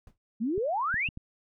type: noise with exponential decay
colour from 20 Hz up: brown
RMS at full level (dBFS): -45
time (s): 0.07-0.18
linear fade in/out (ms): 2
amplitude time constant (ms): 22
type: exponential sweep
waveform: sine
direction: up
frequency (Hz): 206.2 to 2900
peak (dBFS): -26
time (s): 0.4-1.09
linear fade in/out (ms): 20
type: clicks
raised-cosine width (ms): 5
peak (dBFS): -27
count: 4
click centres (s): 0.579 / 0.942 / 1.088 / 1.174
effects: none